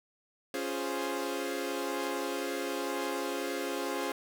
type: chord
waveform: sawtooth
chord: Db major seventh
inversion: none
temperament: equal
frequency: 277.2 / 349.2 / 415.3 / 523.3 Hz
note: Db4 / F4 / Ab4 / C5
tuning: 0 / 0 / 0 / 0 cents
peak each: -34 dBFS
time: 0.54-4.12 s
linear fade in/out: 2 ms
effects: none